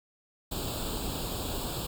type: noise with comb filter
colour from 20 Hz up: pink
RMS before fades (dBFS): -34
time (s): 0.51-1.87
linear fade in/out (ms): 10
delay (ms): 0.25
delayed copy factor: +0.85
effects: none